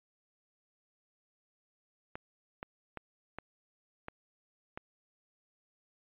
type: clicks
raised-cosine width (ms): 0.5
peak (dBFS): -25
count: 6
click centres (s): 2.155 / 2.629 / 2.973 / 3.386 / 4.084 / 4.775
effects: resampled to 8000 Hz